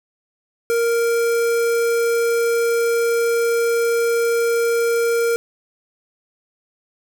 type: tone with notch filter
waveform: square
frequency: 466.2 Hz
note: A#4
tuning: in tune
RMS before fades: -18 dBFS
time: 0.7-5.36 s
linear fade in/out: 0 ms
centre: 3600 Hz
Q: 1.5
effects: none